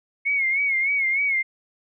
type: tone with vibrato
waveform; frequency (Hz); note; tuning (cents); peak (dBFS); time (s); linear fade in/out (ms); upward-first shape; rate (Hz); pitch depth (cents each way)
sine; 2183; C#7; -27; -19; 0.25-1.43; 20; sine; 3.3; 73
effects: none